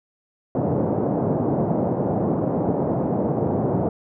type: band-pass noise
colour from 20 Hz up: pink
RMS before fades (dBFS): -22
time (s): 0.55-3.89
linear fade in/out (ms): 2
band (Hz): 120 to 730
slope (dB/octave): 24
effects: none